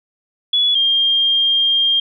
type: tone pair in turn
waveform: sine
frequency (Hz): 3400 / 3208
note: G#7 / G7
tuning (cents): +40 / +39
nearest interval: minor second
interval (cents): 101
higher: first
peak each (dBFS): -12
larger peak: neither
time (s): 0.53-0.75 / 0.75-2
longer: second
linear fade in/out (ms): 5
effects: none